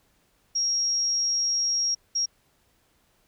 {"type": "tone bursts at uneven times", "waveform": "sine", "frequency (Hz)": 5600, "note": "F8", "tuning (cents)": 4, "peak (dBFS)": -22, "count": 2, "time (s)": [[0.55, 1.95], [2.15, 2.26]], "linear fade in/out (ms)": 10, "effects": ["pink hiss -66 dBFS RMS until 3.27 s"]}